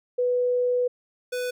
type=tone pair in turn; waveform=sine / square; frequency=493.9 / 496.6 Hz; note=B4 / B4; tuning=0 / +9 cents; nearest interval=unison; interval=9 cents; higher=second; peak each=-20 / -27 dBFS; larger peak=first; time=0.18-0.88 / 1.32-1.51 s; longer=first; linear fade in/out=10 ms; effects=none